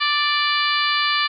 harmonic tone with a mistuned harmonic, 587.3 Hz, D5, in tune, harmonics 2 / 3 / 4 / 5 / 6 / 7 / 8, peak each -22 / -24 / -25 / -26 / -27 / -27 / -28 dBFS, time 0-1.28 s, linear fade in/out 20 ms, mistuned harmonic 8, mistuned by -21 cents, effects none

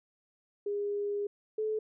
sine tone pair in turn, 408.4 / 432.7 Hz, G#4 / A4, -29 / -29 cents, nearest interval minor second, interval 100 cents, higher second, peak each -30 / -29 dBFS, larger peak second, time 0.66-1.27 / 1.58-1.79 s, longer first, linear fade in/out 5 ms, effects none

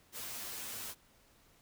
white noise with comb filter, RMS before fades -43 dBFS, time 0.12-0.95 s, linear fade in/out 50 ms, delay 8.7 ms, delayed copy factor +0.65, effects pink hiss -66 dBFS RMS until 1.61 s

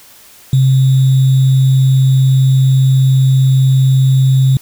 sine tone with sample-and-hold, 132.5 Hz, C3, 22 cents sharp, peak -6 dBFS, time 0.53-4.57 s, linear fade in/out 2 ms, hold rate 3675 Hz, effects white hiss -41 dBFS RMS until 4.61 s

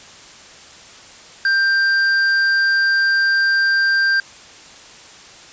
triangle tone with tanh clipping, 1575 Hz, G6, 8 cents sharp, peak -15 dBFS, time 1.45-4.2 s, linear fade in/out 2 ms, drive 15 dB, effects white hiss -41 dBFS RMS until 5.52 s + resampled to 16000 Hz

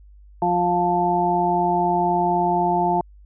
harmonic tone, 176.1 Hz, F3, 15 cents sharp, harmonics 1 / 2 / 4 / 5, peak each -26 / -24 / -21 / -21 dBFS, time 0.42-3.01 s, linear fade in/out 2 ms, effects added 50 Hz sine -44 dBFS peak until 3.25 s

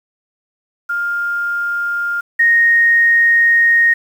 sine tone pair in turn, 1404 / 1861.9 Hz, F6 / A#6, +9 / -3 cents, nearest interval perfect fourth, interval 488 cents, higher second, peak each -16 / -8 dBFS, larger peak second, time 0.89-2.21 / 2.39-3.94 s, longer second, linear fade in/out 10 ms, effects 7-bit

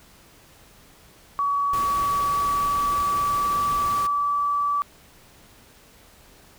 sine tone with pitch glide, 1133 to 1154.1 Hz, C#6 to D6, +37 to -31 cents, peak -20 dBFS, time 1.39-4.82 s, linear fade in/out 0 ms, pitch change +32 cents, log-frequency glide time 1.65-3.56 s
pink noise, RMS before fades -35 dBFS, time 1.73-4.07 s, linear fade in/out 5 ms
effects pink hiss -52 dBFS RMS until 6.58 s

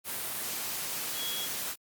sine tone in noise, 3329 Hz, G#7, 3 cents sharp, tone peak -35 dBFS, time 1.15-1.49 s, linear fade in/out 50 ms, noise white, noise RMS -35 dBFS, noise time 0.04-1.76 s, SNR -3 dB, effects high-pass 100 Hz 12 dB/octave + Opus 32 kbps

